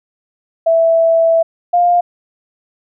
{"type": "tone pair in turn", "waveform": "sine", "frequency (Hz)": [659.3, 703.2], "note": ["E5", "F5"], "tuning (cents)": [0, 12], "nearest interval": "minor second", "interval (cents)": 112, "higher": "second", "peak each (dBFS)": [-8, -8], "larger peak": "neither", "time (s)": [[0.66, 1.43], [1.73, 2.01]], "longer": "first", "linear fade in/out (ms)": 10, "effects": []}